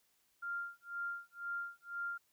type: tone with tremolo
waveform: sine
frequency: 1395 Hz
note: F6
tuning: 2 cents flat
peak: -36 dBFS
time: 0.42-2.18 s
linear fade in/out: 10 ms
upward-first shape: sine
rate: 2 Hz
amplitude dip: 100%
effects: white hiss -75 dBFS RMS until 2.32 s